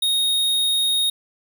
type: tone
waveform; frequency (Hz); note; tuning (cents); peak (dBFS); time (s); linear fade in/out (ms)
square; 3729; A#7; 0; -18; 0.02-1.1; 5
effects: none